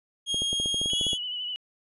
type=tone with pitch glide; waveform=40% pulse; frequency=3258 to 3340 Hz; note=G#7 to G#7; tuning=-34 to +9 cents; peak=-24 dBFS; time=0.26-1.18 s; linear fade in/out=50 ms; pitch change=+43 cents; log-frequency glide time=0.82-0.98 s
type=clicks; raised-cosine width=2 ms; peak=-22 dBFS; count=12; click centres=0.344 / 0.42 / 0.53 / 0.6 / 0.659 / 0.744 / 0.815 / 0.859 / 0.934 / 1.012 / 1.067 / 1.132 s
type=tone with vibrato; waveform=sine; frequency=2964 Hz; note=F#7; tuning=2 cents sharp; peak=-30 dBFS; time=0.9-1.56 s; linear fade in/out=0 ms; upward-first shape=sine; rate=12 Hz; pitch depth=37 cents each way
effects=resampled to 24000 Hz